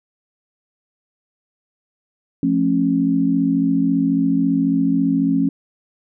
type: chord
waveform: sine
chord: F augmented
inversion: none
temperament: just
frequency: 174.61 / 218.3 / 272.8 Hz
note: F3 / A3 / C#4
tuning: 0 / -13 / -28 cents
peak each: -21 / -22 / -16 dBFS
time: 2.43-5.49 s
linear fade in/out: 2 ms
effects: none